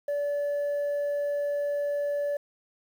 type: tone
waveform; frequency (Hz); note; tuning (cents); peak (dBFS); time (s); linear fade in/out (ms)
sine; 577; D5; -31; -23; 0.08-2.37; 5
effects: tanh soft clip ceiling -25 dBFS + 9-bit